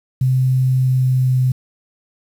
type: tone with pitch glide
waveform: sine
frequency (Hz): 129.5 to 128.31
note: C3 to C3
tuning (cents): -17 to -33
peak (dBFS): -12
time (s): 0.21-1.52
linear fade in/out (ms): 5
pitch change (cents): -16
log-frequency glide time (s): 0.79-1.33
effects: 7-bit